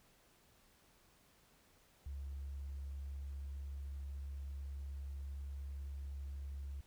triangle tone, 69.3 Hz, C#2, in tune, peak -38 dBFS, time 2.06-6.81 s, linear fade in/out 5 ms, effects tanh soft clip ceiling -40 dBFS + pink hiss -69 dBFS RMS until 6.86 s

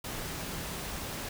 sine tone in noise, 164.81 Hz, E3, in tune, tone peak -46 dBFS, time 0.12-0.79 s, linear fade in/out 5 ms, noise pink, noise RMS -38 dBFS, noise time 0.04-1.29 s, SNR -11 dB, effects none

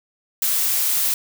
blue noise, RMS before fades -20 dBFS, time 0.42-1.14 s, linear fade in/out 2 ms, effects none

